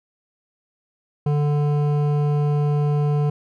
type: tone with hard clipping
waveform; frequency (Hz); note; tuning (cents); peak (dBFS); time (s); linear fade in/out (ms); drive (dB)
sine; 146.83; D3; 0; -19; 1.26-3.3; 5; 12
effects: none